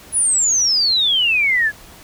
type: exponential sweep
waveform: sine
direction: down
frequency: 10370 to 1661.2 Hz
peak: -13 dBFS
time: 0.12-1.72 s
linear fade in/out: 50 ms
effects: pink hiss -42 dBFS RMS until 2.03 s